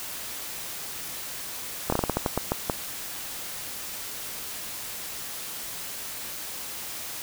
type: slowing click train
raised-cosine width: 1 ms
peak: -9 dBFS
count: 11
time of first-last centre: 1.9-2.698 s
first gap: 24 ms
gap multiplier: 1.25
effects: white hiss -36 dBFS RMS until 7.22 s